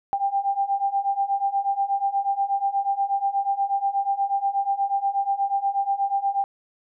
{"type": "beating tone pair", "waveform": "sine", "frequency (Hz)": [788, 796.3], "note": ["G5", "G5"], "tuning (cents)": [9, 27], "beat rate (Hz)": 8.3, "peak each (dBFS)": [-25, -23], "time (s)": [0.13, 6.44], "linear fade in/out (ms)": 0, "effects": []}